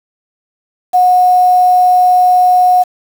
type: tone with quantisation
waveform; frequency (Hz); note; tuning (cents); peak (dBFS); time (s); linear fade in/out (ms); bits
sine; 728; F#5; -28; -5; 0.93-2.84; 20; 5
effects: none